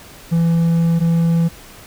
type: tone pair in turn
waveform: triangle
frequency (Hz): 167 / 167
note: E3 / E3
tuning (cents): +23 / +23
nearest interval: unison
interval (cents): 0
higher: neither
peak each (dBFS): -10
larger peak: neither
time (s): 0.31-1 / 1-1.49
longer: first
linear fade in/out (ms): 20
effects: pink hiss -40 dBFS RMS until 1.86 s